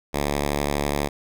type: tone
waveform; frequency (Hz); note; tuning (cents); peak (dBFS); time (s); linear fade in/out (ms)
5% pulse; 72.1; D2; -31; -11; 0.13-1.09; 20
effects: none